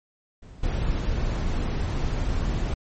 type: noise with level steps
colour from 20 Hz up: brown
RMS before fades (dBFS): -43 / -25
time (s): 0.42-2.74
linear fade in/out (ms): 5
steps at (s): 0.63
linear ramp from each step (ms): 5
effects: MP3 32 kbps